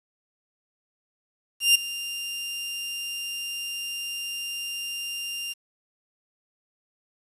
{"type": "tone with ADSR envelope", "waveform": "sawtooth", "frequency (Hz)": 2794, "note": "F7", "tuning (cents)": 0, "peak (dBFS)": -10, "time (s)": [1.6, 5.54], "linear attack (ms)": 150, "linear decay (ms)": 9, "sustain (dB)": -17, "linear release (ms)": 22, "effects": ["resampled to 32000 Hz", "8-bit"]}